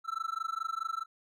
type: tone with amplitude modulation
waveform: triangle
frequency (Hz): 1327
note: E6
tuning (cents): +11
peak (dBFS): -27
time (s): 0.04-1.06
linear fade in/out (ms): 50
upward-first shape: sine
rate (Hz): 24.7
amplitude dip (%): 100
effects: none